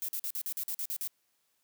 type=noise bursts; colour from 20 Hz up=violet; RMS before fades=-35 dBFS; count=10; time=0.02-1.075 s; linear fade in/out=0 ms; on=65 ms; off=45 ms; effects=white hiss -75 dBFS RMS until 1.63 s + high-pass 100 Hz 12 dB/octave